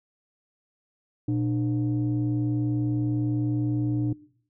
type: tone pair together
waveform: sine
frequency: 119.78 / 300 Hz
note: A#2 / D4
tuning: +47 / +37 cents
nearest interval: octave + major third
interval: 1590 cents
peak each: -24 dBFS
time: 1.28-4.13 s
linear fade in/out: 5 ms
effects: noise-tail reverb RT60 0.6 s tail -22 dB re dry + tanh soft clip ceiling -18 dBFS